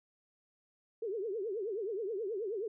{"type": "tone with vibrato", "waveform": "sine", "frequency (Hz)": 418.1, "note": "G#4", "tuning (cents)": 12, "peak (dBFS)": -34, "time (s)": [1.02, 2.68], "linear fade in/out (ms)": 5, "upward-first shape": "triangle", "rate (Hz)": 9.4, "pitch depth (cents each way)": 250, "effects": []}